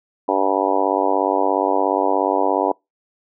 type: harmonic tone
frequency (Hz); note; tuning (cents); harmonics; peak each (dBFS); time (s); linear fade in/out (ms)
97; G2; -18; 3 / 4 / 5 / 6 / 7 / 8 / 9 / 10; -24 / -24 / -24 / -24 / -24 / -24 / -24 / -24; 0.28-2.72; 5
effects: noise-tail reverb RT60 0.2 s tail -26 dB re dry